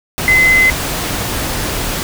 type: tone in noise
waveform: sine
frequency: 2045 Hz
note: C7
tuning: 40 cents flat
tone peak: -7 dBFS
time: 0.28-0.7 s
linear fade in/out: 0 ms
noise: pink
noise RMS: -19 dBFS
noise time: 0.18-2.03 s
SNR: +9 dB
effects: none